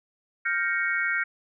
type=chord; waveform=sine; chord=G half-diminished seventh; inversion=third; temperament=equal with one note detuned; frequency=1396.9 / 1568 / 1870 / 2217 Hz; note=F6 / G6 / Bb6 / Db7; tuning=0 / 0 / +5 / 0 cents; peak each=-29 dBFS; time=0.45-1.24 s; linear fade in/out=10 ms; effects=none